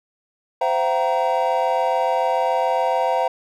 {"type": "tone cluster", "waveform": "triangle", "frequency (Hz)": [518, 678, 765, 937], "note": ["C5", "E5", "G5", "A#5"], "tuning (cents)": [-17, 49, -42, 9], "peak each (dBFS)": -21, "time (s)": [0.61, 3.28], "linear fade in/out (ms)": 5, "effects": []}